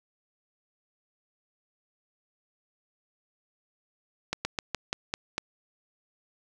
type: slowing click train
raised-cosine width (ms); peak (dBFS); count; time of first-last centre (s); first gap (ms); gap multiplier
0.2; -11; 7; 4.33-5.38; 120; 1.15
effects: none